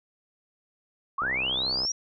sine linear sweep, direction up, 1046.5 to 5770 Hz, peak -25 dBFS, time 1.18-1.92 s, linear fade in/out 5 ms
click train, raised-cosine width 1 ms, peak -23 dBFS, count 42, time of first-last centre 1.22-1.85 s, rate 65.1 Hz
effects none

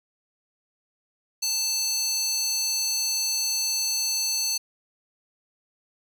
square tone with high-pass filter, 883 Hz, A5, 6 cents sharp, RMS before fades -26 dBFS, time 1.42-4.58 s, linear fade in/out 10 ms, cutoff 5200 Hz, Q 5.3, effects none

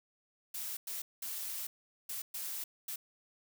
blue noise bursts at uneven times, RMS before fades -40 dBFS, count 6, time 0.54-0.77 / 0.87-1.02 / 1.22-1.67 / 2.09-2.22 / 2.34-2.64 / 2.88-2.96 s, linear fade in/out 5 ms, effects none

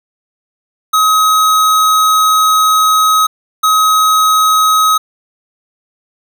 square tone pair in turn, 1269 / 1269 Hz, D#6 / D#6, +34 / +34 cents, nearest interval unison, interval 0 cents, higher neither, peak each -8 dBFS, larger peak neither, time 0.93-3.27 / 3.63-4.98 s, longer first, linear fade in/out 10 ms, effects none

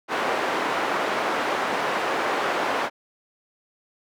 white band-pass noise, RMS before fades -25 dBFS, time 0.08-2.9 s, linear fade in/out 50 ms, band 330 to 1300 Hz, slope 12 dB/octave, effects none

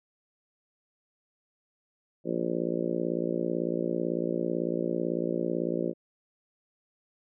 harmonic tone, 58 Hz, A#1, 8 cents flat, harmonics 3 / 4 / 5 / 6 / 7 / 8 / 9 / 10, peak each -35 / -35 / -36 / -32 / -35 / -39 / -35 / -39 dBFS, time 2.24-5.94 s, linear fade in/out 50 ms, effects none

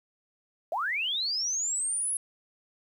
sine linear sweep, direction up, 588 to 10680 Hz, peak -27 dBFS, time 0.72-2.17 s, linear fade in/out 2 ms, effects 10-bit

